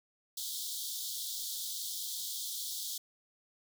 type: high-pass noise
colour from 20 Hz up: pink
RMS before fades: -39 dBFS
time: 0.37-2.98 s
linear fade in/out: 5 ms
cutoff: 3300 Hz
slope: 96 dB/octave
effects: none